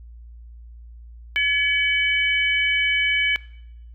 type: tone cluster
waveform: sine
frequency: 1702 / 2271 / 3008 Hz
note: G#6 / C#7 / F#7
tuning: +42 / +41 / +28 cents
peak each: -24 / -20 / -24 dBFS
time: 1.36-3.36 s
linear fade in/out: 0 ms
effects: noise-tail reverb RT60 0.8 s tail -20 dB re dry + added 58 Hz sine -39 dBFS peak until 3.94 s